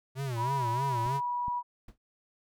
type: tone with vibrato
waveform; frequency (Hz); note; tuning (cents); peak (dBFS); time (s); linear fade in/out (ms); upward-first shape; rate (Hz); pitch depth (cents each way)
square; 126.4; B2; +41; -32; 0.15-1.21; 50; sine; 3.2; 170
type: tone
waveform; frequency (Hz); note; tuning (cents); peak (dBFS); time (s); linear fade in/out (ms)
sine; 973; B5; -26; -29; 0.36-1.63; 50
type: clicks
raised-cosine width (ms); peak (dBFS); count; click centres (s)
5; -30; 2; 1.062 / 1.482
type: noise with exponential decay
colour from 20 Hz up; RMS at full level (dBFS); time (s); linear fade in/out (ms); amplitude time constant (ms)
brown; -43; 1.88-1.98; 5; 21
effects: none